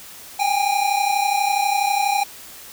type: tone pair together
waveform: square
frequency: 790 / 822.2 Hz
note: G5 / G#5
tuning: +13 / -18 cents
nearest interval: minor second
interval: 69 cents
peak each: -21 dBFS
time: 0.39-2.24 s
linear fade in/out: 10 ms
effects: white hiss -40 dBFS RMS until 2.72 s